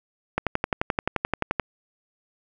click train, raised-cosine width 0.5 ms, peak -7 dBFS, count 15, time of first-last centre 0.38-1.597 s, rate 11.5 Hz, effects none

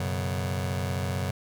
sawtooth chord, F# suspended fourth, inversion none, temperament just, 92.5 / 123.33 / 138.75 Hz, F#2 / B2 / C#3, 0 / -2 / +2 cents, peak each -25 / -30 / -29 dBFS, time 0-1.31 s, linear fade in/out 5 ms, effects none

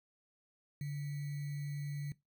sine tone with sample-and-hold, 144.5 Hz, D3, 28 cents flat, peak -36 dBFS, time 0.81-2.12 s, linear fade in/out 2 ms, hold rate 2100 Hz, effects noise-tail reverb RT60 0.2 s tail -20 dB re dry

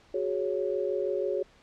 sine chord, F# suspended second, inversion none, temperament just, 370 / 416.2 / 555 Hz, F#4 / G#4 / C#5, 0 / +4 / +2 cents, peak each -31 dBFS, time 0.14-1.43 s, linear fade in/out 5 ms, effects pink hiss -59 dBFS RMS until 1.62 s + low-pass 5000 Hz 12 dB/octave

